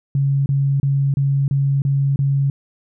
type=tone bursts; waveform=sine; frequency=138.59 Hz; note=C#3; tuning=in tune; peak=-14 dBFS; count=7; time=0.15-2.5 s; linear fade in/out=2 ms; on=310 ms; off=30 ms; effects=none